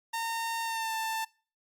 sawtooth tone with pitch glide, 914 to 889.5 Hz, A#5 to A5, -34 to +19 cents, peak -27 dBFS, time 0.13-1.25 s, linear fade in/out 10 ms, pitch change -47 cents, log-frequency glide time 0.63-0.94 s, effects noise-tail reverb RT60 0.4 s tail -24 dB re dry + Opus 48 kbps

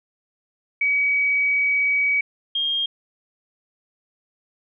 sine tone pair in turn, 2269 / 3224 Hz, C#7 / G7, +40 / +48 cents, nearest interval tritone, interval 608 cents, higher second, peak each -17 / -20 dBFS, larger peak first, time 0.81-2.21 / 2.55-2.86 s, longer first, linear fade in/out 5 ms, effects none

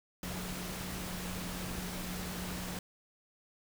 sine tone in noise, 181.2 Hz, F#3, 36 cents flat, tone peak -42 dBFS, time 0.23-2.79 s, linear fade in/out 2 ms, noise pink, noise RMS -41 dBFS, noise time 0.23-2.79 s, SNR -4 dB, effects none

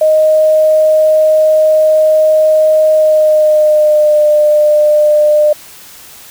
sine tone with pitch glide, 622.3 to 600.8 Hz, D#5 to D5, 0 to +39 cents, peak -5 dBFS, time 0.01-5.53 s, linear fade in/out 5 ms, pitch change -61 cents, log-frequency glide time 2.92-4.22 s, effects white hiss -35 dBFS RMS until 6.3 s

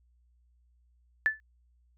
sine tone with exponential decay, 1748 Hz, A6, 12 cents flat, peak -18 dBFS, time 1.26-1.4 s, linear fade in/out 0 ms, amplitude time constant 30 ms, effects added 60 Hz sine -63 dBFS peak until 1.97 s

